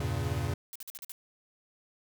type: chord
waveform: square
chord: E diminished seventh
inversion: none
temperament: equal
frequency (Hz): 82.41 / 98 / 116.54 / 138.59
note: E2 / G2 / Bb2 / Db3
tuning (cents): 0 / 0 / 0 / 0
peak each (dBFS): -36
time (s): 0-0.54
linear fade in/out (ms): 5
type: noise bursts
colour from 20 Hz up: blue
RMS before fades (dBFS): -42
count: 6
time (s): 0.73-1.12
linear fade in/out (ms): 0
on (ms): 25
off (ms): 48
type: clicks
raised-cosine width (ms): 0.2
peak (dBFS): -35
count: 2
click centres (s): 0.803 / 0.989
effects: none

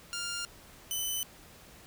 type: tone pair in turn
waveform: 10% pulse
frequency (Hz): 1400 / 3017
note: F6 / F#7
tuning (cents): +4 / +33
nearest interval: octave + minor second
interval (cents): 1329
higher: second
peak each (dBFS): -26 / -23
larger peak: second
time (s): 0.13-0.45 / 0.91-1.23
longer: neither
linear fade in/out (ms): 0
effects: pink hiss -54 dBFS RMS until 1.86 s

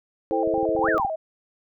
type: chord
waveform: sine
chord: A minor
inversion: second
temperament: equal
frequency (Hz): 329.6 / 440 / 523.3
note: E4 / A4 / C5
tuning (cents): 0 / 0 / 0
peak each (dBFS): -26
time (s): 0.31-0.98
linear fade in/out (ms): 0
type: tone with vibrato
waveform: sine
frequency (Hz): 710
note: F5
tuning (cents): +28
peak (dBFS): -25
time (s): 0.32-1.16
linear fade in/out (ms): 10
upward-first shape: square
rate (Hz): 4.5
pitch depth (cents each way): 190
type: clicks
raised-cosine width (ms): 3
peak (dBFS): -25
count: 12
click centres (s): 0.475 / 0.539 / 0.579 / 0.63 / 0.691 / 0.751 / 0.792 / 0.843 / 0.886 / 0.946 / 0.998 / 1.049
type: exponential two-way sweep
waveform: sine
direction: up then down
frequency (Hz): 720 to 1882 to 720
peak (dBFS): -22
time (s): 0.81-1.07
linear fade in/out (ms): 5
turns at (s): 0.89
effects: none

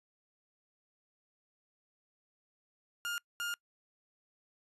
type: tone bursts at uneven times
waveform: 30% pulse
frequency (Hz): 1413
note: F6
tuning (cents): +20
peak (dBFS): -32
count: 2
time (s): 3.05-3.18 / 3.4-3.54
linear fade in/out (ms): 0
effects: noise-tail reverb RT60 0.1 s tail -25 dB re dry + resampled to 32000 Hz

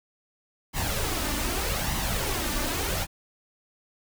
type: noise with flanger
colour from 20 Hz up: pink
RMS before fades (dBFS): -28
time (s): 0.73-3.07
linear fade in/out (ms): 50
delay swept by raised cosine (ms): 1 to 3.4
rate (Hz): 0.82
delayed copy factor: +0.55
effects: none

